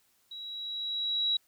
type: tone with level ramp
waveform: sine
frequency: 3882 Hz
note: B7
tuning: 31 cents flat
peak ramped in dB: -40 to -24 dBFS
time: 0.31-1.37 s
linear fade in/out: 5 ms
effects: white hiss -69 dBFS RMS until 1.47 s